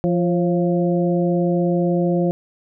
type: harmonic tone with a mistuned harmonic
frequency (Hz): 173.6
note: F3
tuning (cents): -10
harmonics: 1 / 2 / 3 / 4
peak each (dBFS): -18 / -21 / -23 / -29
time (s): 0.04-2.31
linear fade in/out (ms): 0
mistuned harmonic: 3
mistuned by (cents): +53
effects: none